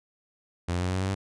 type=tone with pitch steps; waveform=sawtooth; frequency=87.31 / 88.89 / 90.49 / 92.13 / 93.79 / 95.49 / 97.21 Hz; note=F2 / F2 / F#2 / F#2 / F#2 / G2 / G2; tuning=0 / +31 / -38 / -7 / +24 / -45 / -14 cents; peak=-22 dBFS; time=0.68-1.149 s; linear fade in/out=10 ms; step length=67 ms; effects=resampled to 22050 Hz